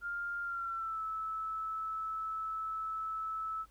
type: tone with pitch glide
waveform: sine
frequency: 1401 to 1307.2 Hz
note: F6 to E6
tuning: +5 to -15 cents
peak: -35 dBFS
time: 0.01-3.66 s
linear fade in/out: 50 ms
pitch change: -120 cents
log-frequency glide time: 0.42-1.02 s
effects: added 51 Hz sine -62 dBFS peak until 3.7 s + pink hiss -69 dBFS RMS until 3.7 s

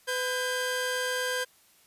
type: tone pair together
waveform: sawtooth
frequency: 503 / 1597 Hz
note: B4 / G6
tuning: +32 / +32 cents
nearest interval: octave + minor sixth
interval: 2000 cents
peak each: -27 dBFS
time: 0.07-1.45 s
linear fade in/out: 20 ms
effects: white hiss -61 dBFS RMS until 1.86 s + resampled to 32000 Hz

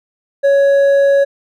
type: tone with hard clipping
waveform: sine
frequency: 557 Hz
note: C#5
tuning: 8 cents sharp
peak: -9 dBFS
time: 0.43-1.25 s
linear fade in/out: 20 ms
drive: 4 dB
effects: none

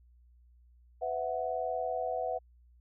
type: chord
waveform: sine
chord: B suspended fourth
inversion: none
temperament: equal with one note detuned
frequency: 502.5 / 659.3 / 740 Hz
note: B4 / E5 / F#5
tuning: +30 / 0 / 0 cents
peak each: -36 / -35 / -35 dBFS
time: 1.01-2.39 s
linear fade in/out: 20 ms
effects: added 60 Hz sine -58 dBFS peak until 2.8 s

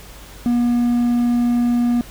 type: tone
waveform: triangle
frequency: 240.3 Hz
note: B3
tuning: 47 cents flat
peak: -12 dBFS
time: 0.46-2.01 s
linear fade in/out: 0 ms
effects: added 50 Hz sine -40 dBFS peak until 2.1 s + pink hiss -41 dBFS RMS until 2.1 s

